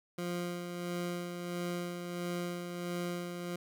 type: tone with tremolo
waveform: 20% pulse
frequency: 175.4 Hz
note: F3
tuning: 8 cents sharp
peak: -29 dBFS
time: 0.18-3.56 s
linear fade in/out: 5 ms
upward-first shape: sine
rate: 1.5 Hz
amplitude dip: 45%
effects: none